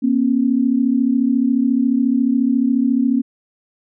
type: tone pair together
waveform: sine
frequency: 238.1 / 272.3 Hz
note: A#3 / C#4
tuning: +37 / -31 cents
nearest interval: major second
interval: 232 cents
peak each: -16 dBFS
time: 0.02-3.22 s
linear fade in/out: 20 ms
effects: none